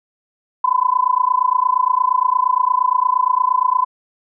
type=tone with amplitude modulation; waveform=sine; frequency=1009 Hz; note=B5; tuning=37 cents sharp; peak=-9 dBFS; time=0.64-3.85 s; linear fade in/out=5 ms; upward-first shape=sine; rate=28.6 Hz; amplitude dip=95%; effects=none